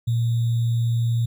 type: tone with sample-and-hold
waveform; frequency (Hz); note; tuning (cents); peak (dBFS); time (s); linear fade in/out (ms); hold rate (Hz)
sine; 116.54; A#2; 0; -18; 0.07-1.26; 10; 3675
effects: none